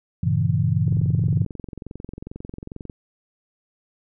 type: chord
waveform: sine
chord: G diminished seventh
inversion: none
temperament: equal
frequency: 98 / 116.54 / 138.59 / 164.81 Hz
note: G2 / Bb2 / Db3 / Fb3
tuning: 0 / 0 / 0 / 0 cents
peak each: -23 dBFS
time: 0.23-1.45 s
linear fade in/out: 5 ms
type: click train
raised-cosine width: 3 ms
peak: -21 dBFS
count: 46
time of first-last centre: 0.88-2.898 s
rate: 22.3 Hz
effects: none